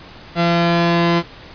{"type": "tone pair together", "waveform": "sawtooth", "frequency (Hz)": [170.6, 341], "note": ["F3", "F4"], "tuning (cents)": [-40, -41], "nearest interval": "octave", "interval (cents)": 1199, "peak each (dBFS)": -11, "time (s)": [0.35, 1.23], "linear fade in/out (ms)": 50, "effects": ["pink hiss -39 dBFS RMS until 1.54 s", "resampled to 11025 Hz"]}